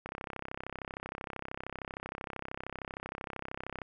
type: click train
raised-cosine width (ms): 0.5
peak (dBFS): -23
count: 125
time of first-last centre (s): 0.06-3.818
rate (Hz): 33
effects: none